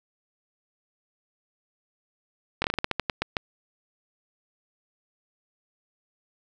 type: slowing click train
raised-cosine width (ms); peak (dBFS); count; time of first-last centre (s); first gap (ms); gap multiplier
0.3; -8; 12; 2.62-3.368; 22; 1.21
effects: none